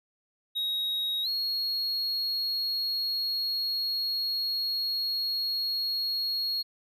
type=tone with pitch glide; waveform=triangle; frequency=3791 to 4305 Hz; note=A#7 to C8; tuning=+28 to +49 cents; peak=-26 dBFS; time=0.55-6.63 s; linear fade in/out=20 ms; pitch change=+221 cents; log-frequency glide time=1.23-1.28 s; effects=none